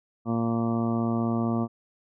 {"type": "harmonic tone", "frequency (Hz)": 115.6, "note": "A#2", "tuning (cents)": -14, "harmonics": [1, 2, 3, 4, 5, 6, 7, 8, 9, 10], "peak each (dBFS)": [-30, -25, -33, -39, -39, -36, -45, -42, -45, -38], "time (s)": [0.25, 1.68], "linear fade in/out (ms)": 50, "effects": []}